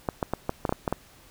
clicks, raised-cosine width 1 ms, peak -11 dBFS, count 9, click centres 0.088 / 0.228 / 0.336 / 0.494 / 0.652 / 0.693 / 0.725 / 0.878 / 0.926 s, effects pink hiss -54 dBFS RMS until 1.3 s

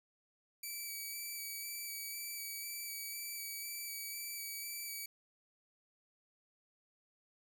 5% pulse tone with vibrato, 2300 Hz, D7, 37 cents flat, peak -32 dBFS, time 0.63-5.06 s, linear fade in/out 5 ms, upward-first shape square, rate 2 Hz, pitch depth 14 cents each way, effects none

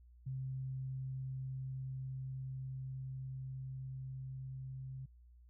sine tone with level ramp, 131.7 Hz, C3, 12 cents sharp, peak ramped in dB -38 to -43 dBFS, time 0.26-5.06 s, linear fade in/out 10 ms, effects added 60 Hz sine -58 dBFS peak until 5.49 s

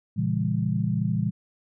sine chord, A# diminished seventh, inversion none, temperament just, 116.54 / 139.85 / 167.82 / 201.4 Hz, A#2 / C#3 / E3 / G3, 0 / +16 / +31 / +47 cents, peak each -27 / -30 / -27 / -28 dBFS, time 0.16-1.31 s, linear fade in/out 20 ms, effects none

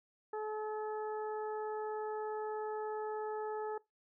harmonic tone, 429.2 Hz, A4, 43 cents flat, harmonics 1 / 2 / 3 / 4, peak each -38 / -42 / -49 / -53 dBFS, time 0.33-3.78 s, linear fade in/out 5 ms, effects noise-tail reverb RT60 0.2 s tail -22 dB re dry

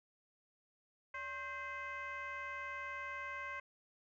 sine tone with frequency modulation, 1568 Hz, G6, in tune, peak -40 dBFS, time 1.14-3.6 s, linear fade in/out 5 ms, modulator 496 Hz, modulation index 1.5, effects tanh soft clip ceiling -37 dBFS

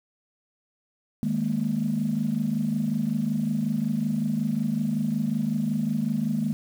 sine chord, D# suspended fourth, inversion none, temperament equal, 155.56 / 207.7 / 233.1 Hz, D#3 / G#3 / A#3, 0 / 0 / 0 cents, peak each -29 / -26 / -26 dBFS, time 1.23-6.53 s, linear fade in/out 0 ms, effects tanh soft clip ceiling -15 dBFS + 8-bit

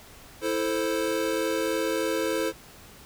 square chord, A minor, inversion second, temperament equal, 329.6 / 440 / 523.3 Hz, E4 / A4 / C5, 0 / 0 / 0 cents, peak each -30 dBFS, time 0.41-2.53 s, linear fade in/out 50 ms, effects pink hiss -49 dBFS RMS until 3.05 s

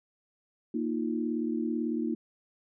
sine chord, Bb suspended fourth, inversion none, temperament equal, 233.1 / 311.1 / 349.2 Hz, Bb3 / Eb4 / F4, 0 / 0 / 0 cents, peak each -31 / -32 / -35 dBFS, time 0.74-2.15 s, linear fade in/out 5 ms, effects none

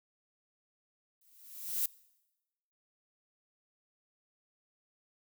violet noise with exponential growth, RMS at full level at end -29 dBFS, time 1.21-1.86 s, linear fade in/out 5 ms, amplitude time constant 140 ms, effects noise-tail reverb RT60 1.0 s tail -23 dB re dry

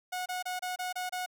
sawtooth tone bursts, 730 Hz, F#5, 24 cents flat, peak -29 dBFS, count 7, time 0.12-1.262 s, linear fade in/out 10 ms, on 140 ms, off 27 ms, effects none

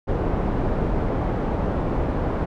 pink low-pass noise, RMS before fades -23 dBFS, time 0.07-2.46 s, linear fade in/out 20 ms, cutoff 780 Hz, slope 12 dB/octave, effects none

